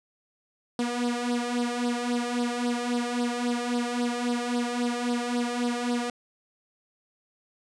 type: tone with flanger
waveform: sawtooth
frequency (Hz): 241.7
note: B3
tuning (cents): -37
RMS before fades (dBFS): -28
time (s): 0.79-6.1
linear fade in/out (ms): 2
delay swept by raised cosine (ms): 0.21 to 1.71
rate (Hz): 3.7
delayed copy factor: +0.75
effects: resampled to 22050 Hz